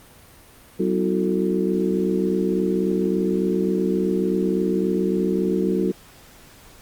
harmonic tone with a mistuned harmonic, 63.5 Hz, B1, 49 cents sharp, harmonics 3 / 4 / 5 / 6 / 7, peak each -23 / -29 / -26 / -23 / -27 dBFS, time 0.79-5.92 s, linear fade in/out 10 ms, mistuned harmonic 6, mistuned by -74 cents, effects pink hiss -48 dBFS RMS until 6.81 s + Opus 32 kbps

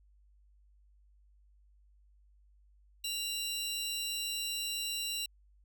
sawtooth tone pair together, 2794 / 3951 Hz, F7 / B7, 0 / 0 cents, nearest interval tritone, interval 600 cents, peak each -34 / -34 dBFS, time 3.04-5.26 s, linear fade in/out 5 ms, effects added 50 Hz sine -61 dBFS peak until 5.64 s

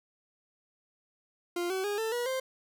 40% pulse tone with pitch steps, 349.2 / 378.6 / 410.5 / 445.1 / 482.6 / 523.2 Hz, F4 / F#4 / G#4 / A4 / B4 / C5, 0 / +40 / -20 / +20 / -40 / 0 cents, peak -29 dBFS, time 1.56-2.4 s, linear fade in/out 5 ms, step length 140 ms, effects none

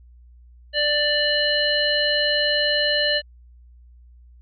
harmonic tone, 590 Hz, D5, 8 cents sharp, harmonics 1 / 3 / 5 / 7, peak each -23 / -23 / -23 / -23 dBFS, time 0.73-3.22 s, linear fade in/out 50 ms, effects added 60 Hz sine -45 dBFS peak until 4.41 s + MP3 96 kbps

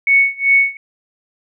sine tone with tremolo, 2217 Hz, C#7, in tune, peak -7 dBFS, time 0.07-0.77 s, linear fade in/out 2 ms, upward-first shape sine, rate 2.6 Hz, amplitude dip 95%, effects none

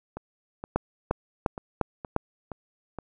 two click trains, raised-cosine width 1 ms, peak -21 / -9 dBFS, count 7 / 5, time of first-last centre 0.17-2.987 / 0.76-2.164 s, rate 2.13 / 2.85 Hz, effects none

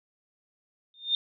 sine tone with exponential growth, 3633 Hz, A#7, 45 cents flat, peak -19 dBFS, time 0.94-1.15 s, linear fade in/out 1 ms, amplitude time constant 45 ms, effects none

